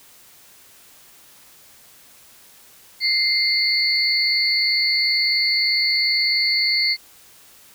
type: tone cluster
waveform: sine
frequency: 2092 / 4319 / 4538 Hz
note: C7 / C#8 / C#8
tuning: -1 / -46 / +40 cents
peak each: -21 dBFS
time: 3-6.97 s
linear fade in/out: 50 ms
effects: white hiss -49 dBFS RMS until 7.74 s